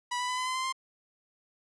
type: tone with pitch steps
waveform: sawtooth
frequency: 980 / 991.4 / 1002.9 / 1014.6 / 1026.3 / 1038.3 / 1050.3 Hz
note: B5 / B5 / B5 / B5 / C6 / C6 / C6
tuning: -14 / +6 / +26 / +46 / -34 / -14 / +6 cents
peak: -26 dBFS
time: 0.11-0.726 s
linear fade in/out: 10 ms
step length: 88 ms
effects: resampled to 22050 Hz